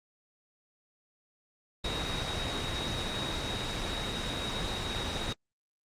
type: tone in noise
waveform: sine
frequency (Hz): 3785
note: A#7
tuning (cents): +26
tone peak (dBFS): -36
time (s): 1.84-5.33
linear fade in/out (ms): 5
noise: pink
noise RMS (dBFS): -33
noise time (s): 1.84-5.33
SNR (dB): -6
effects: low-pass 6000 Hz 12 dB/octave + Opus 24 kbps